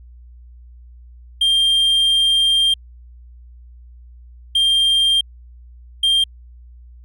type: tone bursts at uneven times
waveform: triangle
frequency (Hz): 3190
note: G7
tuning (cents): +30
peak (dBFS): -11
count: 3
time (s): 1.41-2.74 / 4.55-5.21 / 6.03-6.24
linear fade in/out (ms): 5
effects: added 60 Hz sine -39 dBFS peak until 7.04 s